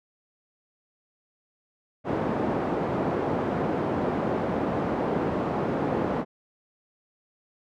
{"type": "band-pass noise", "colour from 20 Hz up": "pink", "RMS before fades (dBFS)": -27, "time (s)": [2.04, 6.25], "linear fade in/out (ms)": 50, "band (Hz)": [190, 810], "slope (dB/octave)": 12, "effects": []}